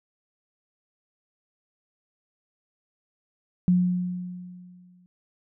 sine tone with exponential decay, 179.7 Hz, F3, 50 cents sharp, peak -15 dBFS, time 3.68-5.06 s, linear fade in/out 0 ms, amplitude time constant 300 ms, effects none

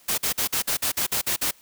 white noise bursts, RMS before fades -24 dBFS, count 10, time 0.08-1.512 s, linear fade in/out 10 ms, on 100 ms, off 48 ms, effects white hiss -55 dBFS RMS until 1.61 s

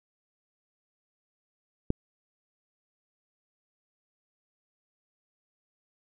click, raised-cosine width 3 ms, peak -12 dBFS, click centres 1.904 s, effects none

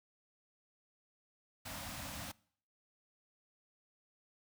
pink band-stop noise, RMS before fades -44 dBFS, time 1.65-2.32 s, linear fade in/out 10 ms, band 310 to 530 Hz, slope 96 dB/octave, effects noise-tail reverb RT60 0.6 s tail -24 dB re dry + high-pass 60 Hz 12 dB/octave

